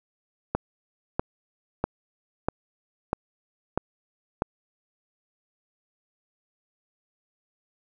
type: click train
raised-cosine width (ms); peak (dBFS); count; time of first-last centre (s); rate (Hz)
1; -9; 7; 0.55-4.421; 1.55
effects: none